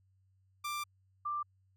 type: tone pair in turn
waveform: sawtooth / sine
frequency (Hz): 1182 / 1182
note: D6 / D6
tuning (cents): +11 / +11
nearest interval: unison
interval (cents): 0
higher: neither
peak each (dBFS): -32 / -33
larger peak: first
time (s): 0.64-0.84 / 1.25-1.43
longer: first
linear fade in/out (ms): 10
effects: added 95 Hz sine -67 dBFS peak until 1.76 s